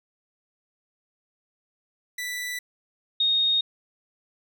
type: tone pair in turn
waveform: sawtooth / sine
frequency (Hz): 1975.5 / 3716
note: B6 / A#7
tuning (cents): 0 / -6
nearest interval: major seventh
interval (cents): 1094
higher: second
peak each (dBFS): -26 / -19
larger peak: second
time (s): 2.18-2.59 / 3.2-3.61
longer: neither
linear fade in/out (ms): 5
effects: none